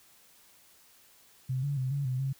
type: tone with pitch steps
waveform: sine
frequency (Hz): 129.9 / 142.5 / 129.5 / 141.3 / 128.1 / 135.1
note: C3 / C#3 / C3 / C#3 / C3 / C#3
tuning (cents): -12 / +48 / -17 / +34 / -36 / -44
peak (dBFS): -28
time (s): 1.49-2.33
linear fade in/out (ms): 10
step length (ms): 140
effects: white hiss -60 dBFS RMS until 2.39 s